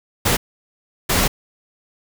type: noise bursts at uneven times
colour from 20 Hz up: pink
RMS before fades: -17 dBFS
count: 2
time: 0.25-0.37 / 1.09-1.28 s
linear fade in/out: 10 ms
effects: none